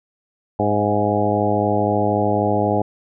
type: harmonic tone with a mistuned harmonic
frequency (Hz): 103.83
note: G#2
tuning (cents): 0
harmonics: 1 / 2 / 3 / 4 / 5 / 6 / 7 / 8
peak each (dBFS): -24 / -24 / -24 / -24 / -24 / -24 / -24 / -24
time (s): 0.59-2.82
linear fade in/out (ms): 5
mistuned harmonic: 6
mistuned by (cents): +30
effects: none

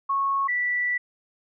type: tone pair in turn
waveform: sine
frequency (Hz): 1100 / 1964.1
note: C#6 / B6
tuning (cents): -14 / -10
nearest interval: minor seventh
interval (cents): 1004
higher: second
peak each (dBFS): -21 / -22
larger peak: first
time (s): 0.09-0.48 / 0.48-0.98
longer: second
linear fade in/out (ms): 10
effects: none

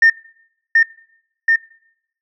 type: tone with echo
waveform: sine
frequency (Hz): 1817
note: A#6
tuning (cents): -45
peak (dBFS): -5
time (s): 0.02-0.1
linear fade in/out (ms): 5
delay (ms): 730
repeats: 2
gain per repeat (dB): -2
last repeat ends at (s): 1.56
effects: noise-tail reverb RT60 0.8 s tail -24 dB re dry + tanh soft clip ceiling -3 dBFS

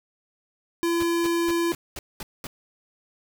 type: tone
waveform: square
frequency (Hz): 339.1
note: E4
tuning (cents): +49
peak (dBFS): -22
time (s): 0.83-1.72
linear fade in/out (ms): 0
type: noise bursts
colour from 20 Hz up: pink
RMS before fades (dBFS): -35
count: 7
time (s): 1-2.47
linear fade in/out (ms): 2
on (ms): 30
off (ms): 210
effects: none

